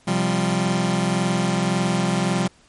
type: chord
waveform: sawtooth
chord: C suspended fourth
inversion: none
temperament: just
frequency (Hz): 130.81 / 174.42 / 196.22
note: C3 / F3 / G3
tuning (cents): 0 / -2 / +2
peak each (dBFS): -22 / -18 / -18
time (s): 0.07-2.48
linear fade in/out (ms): 10
effects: pink hiss -55 dBFS RMS until 2.68 s + MP3 48 kbps